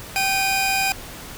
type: tone pair together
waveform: sawtooth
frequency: 776.1 / 2462 Hz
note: G5 / D#7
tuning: -18 / -19 cents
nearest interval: octave + minor sixth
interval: 1999 cents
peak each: -18 / -18 dBFS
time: 0.16-0.92 s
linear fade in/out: 0 ms
effects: pink hiss -37 dBFS RMS until 1.37 s